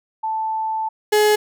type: tone pair in turn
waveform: sine / 35% pulse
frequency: 880 / 422.3 Hz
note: A5 / G#4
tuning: 0 / +29 cents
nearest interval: octave + minor second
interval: 1271 cents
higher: first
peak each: -20 / -11 dBFS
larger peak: second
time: 0.23-0.89 / 1.12-1.36 s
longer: first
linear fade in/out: 10 ms
effects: none